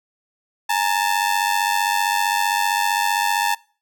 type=ring-modulated tone; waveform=sawtooth; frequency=880 Hz; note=A5; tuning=in tune; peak=-11 dBFS; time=0.69-3.55 s; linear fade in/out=10 ms; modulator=47.7 Hz; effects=noise-tail reverb RT60 0.4 s tail -24 dB re dry